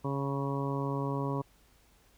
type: harmonic tone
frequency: 138.59 Hz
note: C#3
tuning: in tune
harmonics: 1 / 2 / 3 / 4 / 5 / 6 / 7 / 8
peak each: -33 / -36 / -38 / -41 / -47 / -50 / -39 / -42 dBFS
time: 0.04-1.42 s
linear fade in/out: 10 ms
effects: added 50 Hz sine -65 dBFS peak until 2.17 s + pink hiss -65 dBFS RMS until 2.17 s